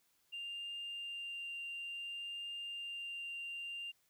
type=tone with vibrato; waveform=sine; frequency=2792 Hz; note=F7; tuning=1 cent flat; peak=-40 dBFS; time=0.32-3.92 s; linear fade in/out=20 ms; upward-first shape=triangle; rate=0.57 Hz; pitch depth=8 cents each way; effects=tanh soft clip ceiling -38 dBFS + white hiss -75 dBFS RMS until 4.09 s